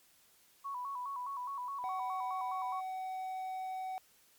sine tone with vibrato, 1048 Hz, C6, 2 cents sharp, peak -37 dBFS, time 0.64-2.81 s, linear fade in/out 20 ms, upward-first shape square, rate 4.8 Hz, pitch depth 100 cents each way
triangle tone, 752 Hz, F#5, 28 cents sharp, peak -35 dBFS, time 1.84-3.98 s, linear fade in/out 0 ms
effects white hiss -66 dBFS RMS until 4.38 s + MP3 96 kbps

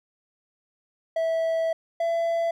triangle tone pair in turn, 654 / 670.4 Hz, E5 / E5, -14 / +29 cents, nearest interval unison, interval 43 cents, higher second, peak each -20 dBFS, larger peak neither, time 1.16-1.73 / 2-2.51 s, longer first, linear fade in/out 5 ms, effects none

